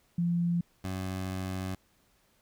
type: tone pair in turn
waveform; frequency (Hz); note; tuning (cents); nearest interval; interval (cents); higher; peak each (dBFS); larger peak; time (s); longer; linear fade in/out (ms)
sine / 20% pulse; 172.2 / 93.84; F3 / F#2; -24 / +25; major seventh; 1051; first; -25 / -28; first; 0.18-0.61 / 0.84-1.75; second; 5
effects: pink hiss -68 dBFS RMS until 2.41 s